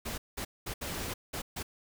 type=noise bursts at uneven times; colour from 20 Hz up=pink; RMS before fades=-37 dBFS; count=6; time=0.05-0.18 / 0.37-0.45 / 0.66-0.74 / 0.81-1.14 / 1.33-1.42 / 1.56-1.63 s; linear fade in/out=10 ms; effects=none